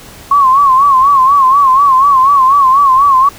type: tone with vibrato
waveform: sine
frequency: 1088 Hz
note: C#6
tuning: 33 cents flat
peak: -4 dBFS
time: 0.31-3.29 s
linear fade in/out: 5 ms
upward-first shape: sine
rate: 4.1 Hz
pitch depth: 100 cents each way
effects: pink hiss -34 dBFS RMS until 3.38 s